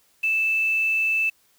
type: tone with quantisation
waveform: sine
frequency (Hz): 2637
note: E7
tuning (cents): 0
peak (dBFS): -19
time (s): 0.23-1.3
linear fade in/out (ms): 10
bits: 7
effects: white hiss -62 dBFS RMS until 1.58 s